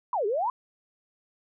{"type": "exponential two-way sweep", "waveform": "sine", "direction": "down then up", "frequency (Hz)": [1053, 385, 1053], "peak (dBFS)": -24, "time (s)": [0.13, 0.5], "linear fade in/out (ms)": 2, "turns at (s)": 0.26, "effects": []}